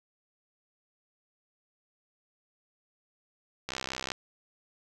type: click train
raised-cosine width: 0.2 ms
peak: -16 dBFS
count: 29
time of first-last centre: 3.69-4.118 s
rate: 65.4 Hz
effects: none